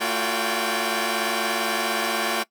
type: tone cluster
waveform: 10% pulse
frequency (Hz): 224 / 344.6 / 365.1 / 573 / 786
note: A3 / F4 / F#4 / D5 / G5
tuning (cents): +31 / -23 / -23 / -43 / +4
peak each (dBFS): -21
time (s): 0-2.44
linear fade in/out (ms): 20
effects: noise-tail reverb RT60 0.1 s tail -20 dB re dry